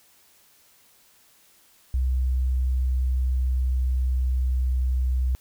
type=tone with pitch glide; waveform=sine; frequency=64 to 63.56 Hz; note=C2 to C2; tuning=-38 to -50 cents; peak=-20 dBFS; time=1.94-5.35 s; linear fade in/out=0 ms; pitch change=-12 cents; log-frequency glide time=2.05-4.73 s; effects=white hiss -58 dBFS RMS until 5.4 s